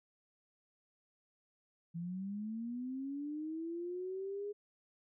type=linear sweep; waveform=sine; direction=up; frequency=164.81 to 415.3 Hz; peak=-38 dBFS; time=1.94-4.53 s; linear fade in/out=20 ms; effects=none